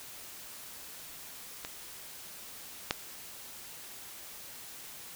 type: clicks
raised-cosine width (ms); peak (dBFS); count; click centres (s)
0.2; -20 / -10; 2; 1.649 / 2.909
effects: white hiss -47 dBFS RMS until 5.15 s